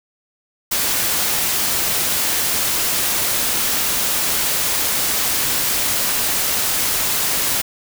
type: noise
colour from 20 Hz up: white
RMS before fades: -19 dBFS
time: 0.71-7.62 s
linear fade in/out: 10 ms
effects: none